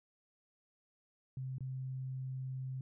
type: tone with dropouts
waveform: sine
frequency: 130.81 Hz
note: C3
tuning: in tune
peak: -38 dBFS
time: 1.37-2.81 s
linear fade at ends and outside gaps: 2 ms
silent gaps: 1.583-1.606 s
effects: none